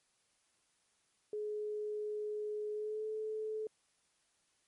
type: tone with pitch glide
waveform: sine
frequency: 422.1 to 433.5 Hz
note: G#4 to A4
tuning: +28 to -26 cents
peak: -36 dBFS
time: 1.33-3.67 s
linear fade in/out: 2 ms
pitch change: +46 cents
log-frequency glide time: 2.73-3.06 s
effects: white hiss -75 dBFS RMS until 4.67 s + MP3 48 kbps